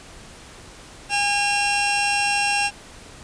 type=tone pair together; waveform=sawtooth; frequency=813 / 2735 Hz; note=G#5 / F7; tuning=-37 / -37 cents; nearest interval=octave + major sixth; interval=2100 cents; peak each=-18 dBFS; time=1.09-2.71 s; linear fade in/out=50 ms; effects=pink hiss -43 dBFS RMS until 3.23 s + resampled to 22050 Hz